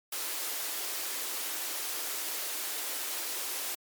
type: high-pass noise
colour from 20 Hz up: white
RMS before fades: -35 dBFS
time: 0.12-3.75 s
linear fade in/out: 5 ms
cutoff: 280 Hz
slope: 48 dB/octave
effects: MP3 96 kbps